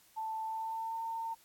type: tone with pitch glide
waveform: sine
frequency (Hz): 883 to 907.3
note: A5 to A#5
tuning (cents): +6 to -47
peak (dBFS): -35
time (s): 0.16-1.35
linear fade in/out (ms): 20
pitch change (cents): +47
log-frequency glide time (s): 0.42-1.01
effects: white hiss -64 dBFS RMS until 1.44 s + AAC 64 kbps